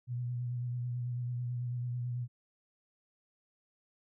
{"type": "tone with vibrato", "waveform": "sine", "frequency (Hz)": 122.3, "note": "B2", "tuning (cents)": -16, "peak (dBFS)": -33, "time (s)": [0.07, 2.28], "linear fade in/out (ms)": 50, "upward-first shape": "sine", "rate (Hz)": 9.1, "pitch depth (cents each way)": 27, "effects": []}